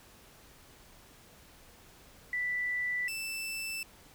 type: tone pair in turn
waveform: sine / sawtooth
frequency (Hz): 1975.5 / 2651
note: B6 / E7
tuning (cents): 0 / +9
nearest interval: perfect fourth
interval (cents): 509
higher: second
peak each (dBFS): -30 / -32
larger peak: first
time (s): 2.33-3.08 / 3.08-3.83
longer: neither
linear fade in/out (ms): 2
effects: pink hiss -57 dBFS RMS until 4.14 s